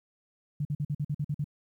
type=tone bursts; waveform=sine; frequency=146.83 Hz; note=D3; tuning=in tune; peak=-27 dBFS; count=9; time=0.6-1.443 s; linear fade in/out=5 ms; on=51 ms; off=48 ms; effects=11-bit